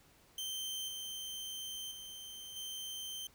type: tone with level steps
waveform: sawtooth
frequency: 3116 Hz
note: G7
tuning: 11 cents flat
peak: -35 / -38 / -43 / -38 dBFS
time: 0.38-3.27 s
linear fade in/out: 2 ms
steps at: 0.88 / 1.91 / 2.56 s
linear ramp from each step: 5 ms
effects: pink hiss -65 dBFS RMS until 3.34 s